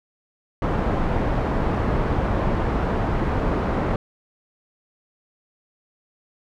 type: low-pass noise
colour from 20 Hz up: pink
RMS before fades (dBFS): -22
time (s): 0.62-3.96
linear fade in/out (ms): 2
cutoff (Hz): 1100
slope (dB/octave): 12
effects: none